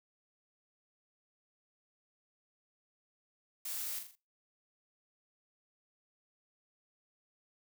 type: noise with echo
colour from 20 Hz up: blue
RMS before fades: -40 dBFS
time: 3.65-3.99 s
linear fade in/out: 5 ms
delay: 41 ms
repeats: 4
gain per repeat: -6 dB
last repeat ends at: 4.154 s
effects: noise-tail reverb RT60 0.3 s tail -23 dB re dry